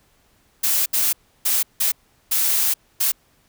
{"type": "noise bursts at uneven times", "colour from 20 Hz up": "blue", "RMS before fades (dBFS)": -19, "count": 6, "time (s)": [[0.63, 0.86], [0.93, 1.13], [1.45, 1.63], [1.8, 1.92], [2.31, 2.74], [3, 3.12]], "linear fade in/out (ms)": 10, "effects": ["pink hiss -60 dBFS RMS until 3.48 s"]}